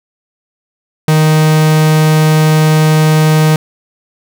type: tone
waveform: 45% pulse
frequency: 155.56 Hz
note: D#3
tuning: in tune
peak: -6 dBFS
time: 1.08-3.56 s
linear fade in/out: 2 ms
effects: none